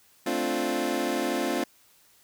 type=chord; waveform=25% pulse; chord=D minor seventh; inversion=second; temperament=equal; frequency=220 / 261.6 / 293.7 / 349.2 Hz; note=A3 / C4 / D4 / F4; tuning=0 / 0 / 0 / 0 cents; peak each=-31 / -27 / -28 / -26 dBFS; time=0.26-1.64 s; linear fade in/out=5 ms; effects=white hiss -60 dBFS RMS until 2.23 s